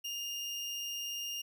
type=tone; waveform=30% pulse; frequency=2823 Hz; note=F7; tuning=18 cents sharp; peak=-34 dBFS; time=0.04-1.42 s; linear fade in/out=10 ms; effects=none